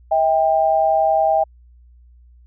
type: tone pair together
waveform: sine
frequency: 642.4 / 793 Hz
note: E5 / G5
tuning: -45 / +20 cents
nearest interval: major third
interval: 365 cents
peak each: -16 dBFS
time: 0.11-1.44 s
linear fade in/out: 10 ms
effects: added 60 Hz sine -45 dBFS peak until 2.46 s